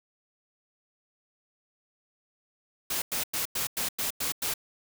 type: noise bursts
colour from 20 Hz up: white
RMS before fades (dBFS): -30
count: 8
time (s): 2.9-4.539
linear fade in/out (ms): 5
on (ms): 120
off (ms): 97
effects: none